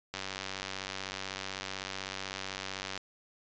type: click train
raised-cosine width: 0.2 ms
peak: -19 dBFS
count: 273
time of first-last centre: 0.14-2.976 s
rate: 95.9 Hz
effects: resampled to 16000 Hz